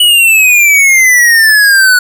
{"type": "exponential sweep", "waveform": "square", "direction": "down", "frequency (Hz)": [2960, 1467], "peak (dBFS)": -4, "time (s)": [0, 1.99], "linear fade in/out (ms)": 5, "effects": []}